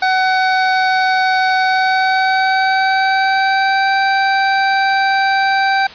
25% pulse tone with pitch glide, 751 to 778.8 Hz, F#5 to G5, +26 to -12 cents, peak -8 dBFS, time 0.02-5.87 s, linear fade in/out 5 ms, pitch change +62 cents, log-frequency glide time 1.59-3.94 s, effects white hiss -34 dBFS RMS until 5.94 s + resampled to 11025 Hz

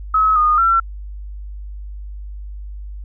sine tone with pitch steps, 1284 / 1228 / 1352 Hz, E6 / D#6 / E6, -46 / -23 / +43 cents, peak -11 dBFS, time 0.14-0.8 s, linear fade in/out 5 ms, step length 220 ms, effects added 50 Hz sine -28 dBFS peak until 3.04 s

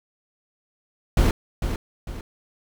brown noise with echo, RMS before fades -17 dBFS, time 1.17-1.31 s, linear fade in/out 2 ms, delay 450 ms, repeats 2, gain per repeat -8 dB, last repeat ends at 2.21 s, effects none

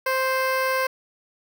15% pulse tone with notch filter, 523.3 Hz, C5, in tune, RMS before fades -23 dBFS, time 0.06-0.87 s, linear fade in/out 5 ms, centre 7200 Hz, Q 1, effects none

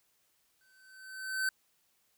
square tone with exponential growth, 1533 Hz, G6, 39 cents flat, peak -28 dBFS, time 0.61-1.49 s, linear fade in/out 2 ms, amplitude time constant 190 ms, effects white hiss -73 dBFS RMS until 2.17 s

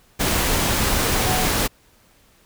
sine tone in noise, 740 Hz, F#5, in tune, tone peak -24 dBFS, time 1.26-1.47 s, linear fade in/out 20 ms, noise pink, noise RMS -20 dBFS, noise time 0.19-1.68 s, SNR -7 dB, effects pink hiss -56 dBFS RMS until 2.45 s

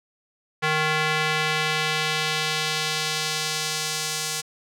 square tone with band-pass filter sweep, 155.1 Hz, D#3, 5 cents flat, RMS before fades -25 dBFS, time 0.62-4.42 s, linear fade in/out 20 ms, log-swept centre 1900 to 6900 Hz, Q 1, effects none

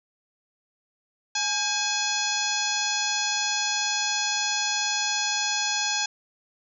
harmonic tone with a mistuned harmonic, 843 Hz, G#5, 26 cents sharp, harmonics 1 / 2 / 3 / 4 / 5 / 6 / 7 / 8, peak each -32 / -32 / -32 / -32 / -32 / -32 / -32 / -32 dBFS, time 1.35-6.06 s, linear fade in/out 5 ms, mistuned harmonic 2, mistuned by -82 cents, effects none

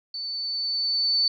sine tone with level ramp, 4510 Hz, C#8, 29 cents sharp, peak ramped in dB -30 to -18 dBFS, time 0.14-1.28 s, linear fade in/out 2 ms, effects none

